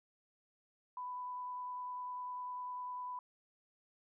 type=tone with vibrato; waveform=sine; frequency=995 Hz; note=B5; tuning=13 cents sharp; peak=-40 dBFS; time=0.97-3.19 s; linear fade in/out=2 ms; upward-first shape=sine; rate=10 Hz; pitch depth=8 cents each way; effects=none